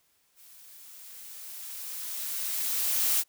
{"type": "noise with level ramp", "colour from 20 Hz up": "blue", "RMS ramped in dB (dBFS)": [-54, -24], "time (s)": [0.35, 3.24], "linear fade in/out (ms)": 50, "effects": ["white hiss -69 dBFS RMS until 3.28 s"]}